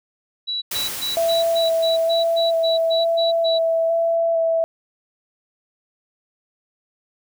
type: tone bursts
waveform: sine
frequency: 3925 Hz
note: B7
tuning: 11 cents flat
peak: -22 dBFS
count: 12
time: 0.47-3.59 s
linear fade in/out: 20 ms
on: 150 ms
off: 120 ms
type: noise with exponential decay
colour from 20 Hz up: white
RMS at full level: -26 dBFS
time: 0.71-4.16 s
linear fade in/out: 5 ms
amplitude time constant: 750 ms
type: tone with vibrato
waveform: sine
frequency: 662 Hz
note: E5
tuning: 7 cents sharp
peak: -16 dBFS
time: 1.17-4.64 s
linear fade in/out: 0 ms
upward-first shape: square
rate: 1.1 Hz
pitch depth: 12 cents each way
effects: none